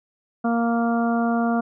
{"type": "harmonic tone", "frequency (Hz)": 233.1, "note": "A#3", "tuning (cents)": 0, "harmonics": [1, 2, 3, 4, 5, 6], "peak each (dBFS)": [-20, -30, -25, -37, -32, -32], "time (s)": [0.44, 1.61], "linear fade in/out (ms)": 10, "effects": []}